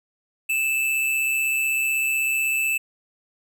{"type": "tone with amplitude modulation", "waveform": "square", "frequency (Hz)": 2637, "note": "E7", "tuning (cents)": 0, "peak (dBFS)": -19, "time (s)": [0.49, 2.78], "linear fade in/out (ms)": 10, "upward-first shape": "sine", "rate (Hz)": 136, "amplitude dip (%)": 45, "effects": []}